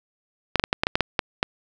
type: clicks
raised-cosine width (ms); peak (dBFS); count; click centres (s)
0.3; -3; 10; 0.557 / 0.597 / 0.639 / 0.729 / 0.835 / 0.869 / 0.955 / 1.007 / 1.192 / 1.429
effects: none